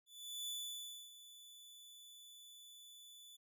sawtooth tone with ADSR envelope, 3475 Hz, A7, 22 cents flat, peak -38 dBFS, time 0.06-3.37 s, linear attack 420 ms, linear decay 620 ms, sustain -15 dB, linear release 15 ms, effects none

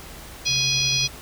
harmonic tone, 830.6 Hz, G#5, in tune, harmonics 3 / 4 / 5 / 6 / 7, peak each -26 / -26 / -26 / -26 / -26 dBFS, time 0.45-1.08 s, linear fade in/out 20 ms
triangle tone with tremolo, 134.6 Hz, C3, 49 cents sharp, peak -26 dBFS, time 0.47-1.1 s, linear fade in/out 50 ms, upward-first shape sine, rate 11 Hz, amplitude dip 35%
effects added 60 Hz sine -44 dBFS peak until 1.21 s + pink hiss -41 dBFS RMS until 1.21 s

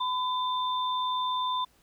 sine tone pair together, 1008 / 3569 Hz, B5 / A7, +35 / +24 cents, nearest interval octave + minor seventh, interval 2189 cents, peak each -27 / -34 dBFS, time 0-1.65 s, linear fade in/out 10 ms, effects pink hiss -64 dBFS RMS until 1.82 s

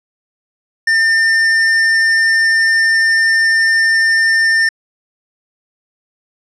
sine tone with hard clipping, 1803 Hz, A6, 42 cents sharp, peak -11 dBFS, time 0.87-4.69 s, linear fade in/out 5 ms, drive 9 dB, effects low-pass 9000 Hz 12 dB/octave

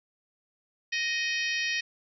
harmonic tone with a mistuned harmonic, 622.3 Hz, D#5, in tune, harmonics 3 / 4 / 5 / 6 / 7 / 8 / 9, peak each -31 / -31 / -37 / -40 / -39 / -41 / -38 dBFS, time 0.92-1.81 s, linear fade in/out 10 ms, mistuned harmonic 4, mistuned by +19 cents, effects none

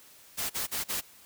white noise bursts, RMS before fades -32 dBFS, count 4, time 0.37-1.013 s, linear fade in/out 20 ms, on 130 ms, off 41 ms, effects white hiss -55 dBFS RMS until 1.25 s

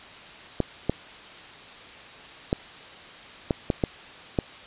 clicks, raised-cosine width 2 ms, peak -8 dBFS, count 7, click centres 0.603 / 0.896 / 2.529 / 3.508 / 3.702 / 3.838 / 4.388 s, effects white hiss -44 dBFS RMS until 4.66 s + resampled to 8000 Hz

